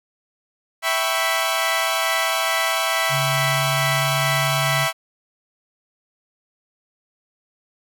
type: chord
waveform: 15% pulse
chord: C# half-diminished seventh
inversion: first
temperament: equal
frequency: 659.3 / 784 / 987.8 / 1108.7 Hz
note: E5 / G5 / B5 / C#6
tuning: 0 / 0 / 0 / 0 cents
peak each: -16 / -20 / -20 / -19 dBFS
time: 0.82-4.93 s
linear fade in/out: 50 ms
type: tone with pitch glide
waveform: sine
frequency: 138.2 to 140.37 Hz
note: C#3 to C#3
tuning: -5 to +22 cents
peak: -23 dBFS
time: 3.09-4.88 s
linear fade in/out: 50 ms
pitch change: +27 cents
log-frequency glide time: 3.27-4.47 s
effects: none